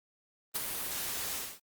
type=noise with ADSR envelope; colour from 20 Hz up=white; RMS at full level=-29 dBFS; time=0.54-1.6 s; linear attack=24 ms; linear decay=7 ms; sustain=-7 dB; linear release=250 ms; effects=Opus 32 kbps